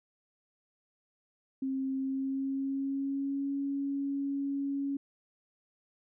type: tone with pitch glide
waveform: sine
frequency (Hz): 266.6 to 278.4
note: C4 to C#4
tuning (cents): +33 to +8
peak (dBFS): -30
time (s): 1.62-4.97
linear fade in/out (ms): 5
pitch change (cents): +75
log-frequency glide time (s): 1.97-3.52
effects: none